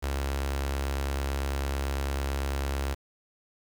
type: tone with notch filter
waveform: sawtooth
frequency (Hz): 69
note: C#2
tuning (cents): -7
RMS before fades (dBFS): -30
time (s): 0.02-2.95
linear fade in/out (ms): 20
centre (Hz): 170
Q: 0.73
effects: 8-bit